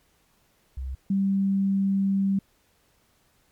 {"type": "tone pair in turn", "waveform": "sine", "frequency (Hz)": [65.6, 195.39], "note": ["C2", "G3"], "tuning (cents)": [5, -5], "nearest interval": "octave + perfect fifth", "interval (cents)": 1890, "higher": "second", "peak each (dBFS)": [-29, -20], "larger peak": "second", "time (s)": [[0.77, 0.95], [1.1, 2.39]], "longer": "second", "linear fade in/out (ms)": 5, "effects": ["pink hiss -65 dBFS RMS until 3.51 s", "MP3 96 kbps"]}